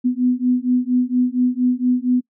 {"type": "beating tone pair", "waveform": "sine", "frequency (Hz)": [247.4, 251.7], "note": ["B3", "B3"], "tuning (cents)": [3, 33], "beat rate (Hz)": 4.3, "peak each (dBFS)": -18, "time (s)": [0.04, 2.21], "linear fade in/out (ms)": 20, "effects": ["noise-tail reverb RT60 0.1 s tail -23 dB re dry"]}